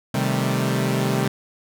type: chord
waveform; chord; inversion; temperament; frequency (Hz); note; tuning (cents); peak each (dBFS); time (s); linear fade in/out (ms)
sawtooth; A half-diminished seventh; first; equal; 130.81 / 155.56 / 196 / 220; C3 / Eb3 / G3 / A3; 0 / 0 / 0 / 0; -19 / -23 / -21 / -24; 0.14-1.28; 5
effects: none